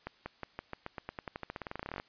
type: accelerating click train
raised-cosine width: 0.5 ms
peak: -23 dBFS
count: 27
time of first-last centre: 0.07-1.999 s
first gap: 190 ms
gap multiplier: 0.91
effects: white hiss -64 dBFS RMS until 2.08 s + resampled to 11025 Hz